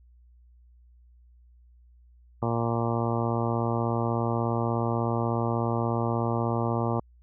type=harmonic tone; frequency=116.54 Hz; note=A#2; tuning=in tune; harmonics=1 / 2 / 3 / 4 / 5 / 6 / 7 / 8 / 9 / 10; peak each=-28 / -31 / -33 / -34 / -35 / -36 / -36 / -37 / -38 / -38 dBFS; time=2.42-7 s; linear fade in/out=5 ms; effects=added 60 Hz sine -53 dBFS peak until 7.22 s